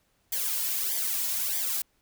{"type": "noise with flanger", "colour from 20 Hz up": "blue", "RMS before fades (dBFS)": -29, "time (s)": [0.32, 1.82], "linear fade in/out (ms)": 5, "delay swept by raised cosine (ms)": [0.73, 2.53], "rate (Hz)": 1.6, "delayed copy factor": -0.85, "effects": ["pink hiss -70 dBFS RMS until 2.01 s"]}